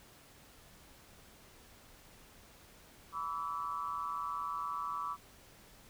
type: tone with amplitude modulation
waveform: sine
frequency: 1149 Hz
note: D6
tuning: 38 cents flat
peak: -31 dBFS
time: 3.12-5.17 s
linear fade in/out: 50 ms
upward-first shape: sine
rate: 160 Hz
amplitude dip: 100%
effects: pink hiss -59 dBFS RMS until 5.89 s